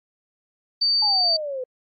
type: tone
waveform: sine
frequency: 4600 Hz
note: D8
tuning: 37 cents flat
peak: -17 dBFS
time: 0.81-1.37 s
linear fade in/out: 10 ms
type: exponential sweep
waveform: sine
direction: down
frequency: 868 to 497.6 Hz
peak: -26 dBFS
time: 1.02-1.64 s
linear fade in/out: 5 ms
effects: AAC 48 kbps